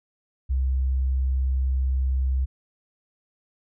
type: tone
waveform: sine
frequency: 65.41 Hz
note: C2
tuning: in tune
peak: -20 dBFS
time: 0.49-2.46 s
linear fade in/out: 20 ms
effects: none